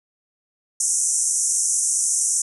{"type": "band-pass noise", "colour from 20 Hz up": "white", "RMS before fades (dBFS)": -21, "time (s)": [0.8, 2.42], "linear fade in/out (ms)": 5, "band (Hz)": [5800, 10000], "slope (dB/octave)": 96, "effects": []}